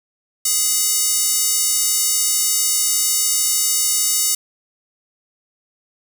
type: tone with high-pass filter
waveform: square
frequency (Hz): 416.7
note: G#4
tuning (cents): +6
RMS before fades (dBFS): -18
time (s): 0.45-4.35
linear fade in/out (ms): 5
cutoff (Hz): 7200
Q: 1.5
effects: none